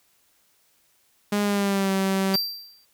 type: tone with pitch glide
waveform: sawtooth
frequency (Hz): 205.5 to 192.85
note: G#3 to G3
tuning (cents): -18 to -28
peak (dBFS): -17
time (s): 1.32-2.36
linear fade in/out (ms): 5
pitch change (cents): -110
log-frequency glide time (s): 1.42-1.91
type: tone with exponential decay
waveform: square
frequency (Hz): 4700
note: D8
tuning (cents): +1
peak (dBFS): -19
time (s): 2.34-2.85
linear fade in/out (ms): 2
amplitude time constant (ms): 110
effects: white hiss -64 dBFS RMS until 2.93 s